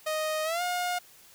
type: tone with pitch glide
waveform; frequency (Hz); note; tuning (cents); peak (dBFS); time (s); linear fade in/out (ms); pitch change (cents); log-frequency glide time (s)
sawtooth; 622.3 to 714.8; D#5 to F5; 0 to +40; -24; 0.06-0.99; 10; +240; 0.44-0.62
effects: white hiss -55 dBFS RMS until 1.34 s